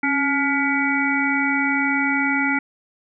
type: harmonic tone with a mistuned harmonic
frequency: 283.2 Hz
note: C#4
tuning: 37 cents sharp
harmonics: 1 / 3 / 5 / 7 / 8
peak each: -22 / -27 / -25 / -24 / -24 dBFS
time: 0.03-2.59 s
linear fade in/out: 5 ms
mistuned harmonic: 1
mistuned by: -56 cents
effects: none

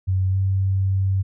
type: tone with pitch glide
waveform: sine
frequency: 94.1 to 96.13 Hz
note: F#2 to G2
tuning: +30 to -33 cents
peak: -17 dBFS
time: 0.07-1.23 s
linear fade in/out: 20 ms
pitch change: +37 cents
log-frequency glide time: 0.3-0.36 s
effects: none

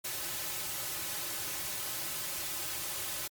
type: noise with comb filter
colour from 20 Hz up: white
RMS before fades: -37 dBFS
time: 0.04-3.28 s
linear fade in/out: 10 ms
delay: 4.3 ms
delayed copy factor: -0.95
effects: Opus 48 kbps

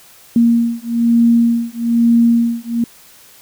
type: beating tone pair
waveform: sine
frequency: 233.1 / 234.2 Hz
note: A#3 / A#3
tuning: 0 / +8 cents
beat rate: 1.1 Hz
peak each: -13 dBFS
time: 0.36-2.84 s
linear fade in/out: 2 ms
effects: white hiss -44 dBFS RMS until 3.41 s

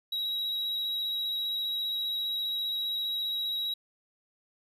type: tone with vibrato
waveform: triangle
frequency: 3854 Hz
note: B7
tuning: 43 cents flat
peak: -28 dBFS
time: 0.12-3.74 s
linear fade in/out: 5 ms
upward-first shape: square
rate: 15 Hz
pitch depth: 12 cents each way
effects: none

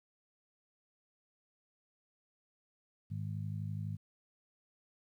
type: harmonic tone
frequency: 52 Hz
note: G#1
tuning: 3 cents sharp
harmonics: 2 / 3 / 4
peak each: -38 / -41 / -48 dBFS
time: 3.1-3.97 s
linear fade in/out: 20 ms
effects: 12-bit

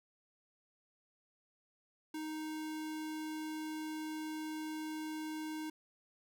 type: tone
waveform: square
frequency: 311.2 Hz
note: D#4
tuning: in tune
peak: -40 dBFS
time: 2.14-5.7 s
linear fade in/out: 5 ms
effects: none

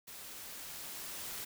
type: noise with level ramp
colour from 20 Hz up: white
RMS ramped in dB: -49 to -42 dBFS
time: 0.07-1.45 s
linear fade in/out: 10 ms
effects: none

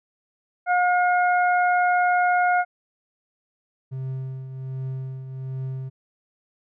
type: harmonic tone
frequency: 717 Hz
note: F5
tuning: 45 cents sharp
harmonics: 1 / 2 / 3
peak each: -18 / -23 / -31 dBFS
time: 0.66-2.65 s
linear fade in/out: 50 ms
type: tone with tremolo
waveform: triangle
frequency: 131.7 Hz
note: C3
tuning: 12 cents sharp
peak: -24 dBFS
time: 3.91-5.9 s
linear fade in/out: 20 ms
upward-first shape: triangle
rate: 1.3 Hz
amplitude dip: 60%
effects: none

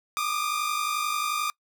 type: tone pair together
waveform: sawtooth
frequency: 1181.7 / 1233 Hz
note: D6 / D#6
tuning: +10 / -16 cents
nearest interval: minor second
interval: 74 cents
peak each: -25 / -25 dBFS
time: 0.17-1.5 s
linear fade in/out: 0 ms
effects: noise-tail reverb RT60 0.1 s tail -25 dB re dry

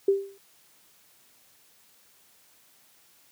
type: tone with exponential decay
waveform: sine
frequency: 393.8 Hz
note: G4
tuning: 8 cents sharp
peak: -15 dBFS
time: 0.08-0.38 s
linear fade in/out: 5 ms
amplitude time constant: 64 ms
effects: white hiss -60 dBFS RMS until 3.31 s + high-pass 80 Hz 12 dB/octave

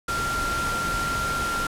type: tone in noise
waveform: sine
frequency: 1381 Hz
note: F6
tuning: 20 cents flat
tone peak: -25 dBFS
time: 0.08-1.67 s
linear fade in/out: 5 ms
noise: pink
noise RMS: -30 dBFS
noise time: 0.08-1.67 s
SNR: +2 dB
effects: low-pass 11000 Hz 12 dB/octave

